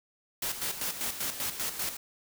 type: noise with tremolo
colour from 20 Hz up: white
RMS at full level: -32 dBFS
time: 0.42-1.97 s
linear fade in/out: 5 ms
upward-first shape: square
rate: 5.1 Hz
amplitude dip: 60%
effects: none